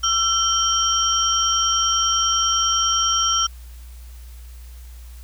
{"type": "tone cluster", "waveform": "sine", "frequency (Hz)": [1345, 3125, 5650], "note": ["E6", "G7", "F8"], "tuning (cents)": [34, -6, 19], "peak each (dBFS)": -21, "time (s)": [0.03, 3.47], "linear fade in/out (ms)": 10, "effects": ["added 60 Hz sine -36 dBFS peak until 5.23 s", "white hiss -51 dBFS RMS until 5.23 s"]}